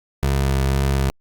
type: tone with vibrato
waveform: 25% pulse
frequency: 67.8 Hz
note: C#2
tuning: 38 cents flat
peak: -13 dBFS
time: 0.23-1.1 s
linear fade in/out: 0 ms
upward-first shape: triangle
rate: 2 Hz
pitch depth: 20 cents each way
effects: Opus 48 kbps